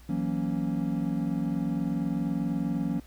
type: chord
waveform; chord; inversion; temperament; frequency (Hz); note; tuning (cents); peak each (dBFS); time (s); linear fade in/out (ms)
triangle; F# dominant seventh; third; equal; 164.81 / 185 / 233.1 / 277.2; E3 / F#3 / A#3 / C#4; 0 / 0 / 0 / 0; -30; 0.09-3; 5
effects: added 60 Hz sine -49 dBFS peak until 3.06 s + pink hiss -58 dBFS RMS until 3.06 s